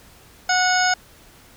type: harmonic tone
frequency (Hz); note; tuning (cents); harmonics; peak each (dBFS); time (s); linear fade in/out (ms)
733; F#5; -16; 1 / 2 / 3 / 4 / 5 / 6 / 7 / 9; -20 / -20 / -28 / -32 / -34 / -34 / -25 / -26; 0.49-0.94; 5
effects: pink hiss -49 dBFS RMS until 1.56 s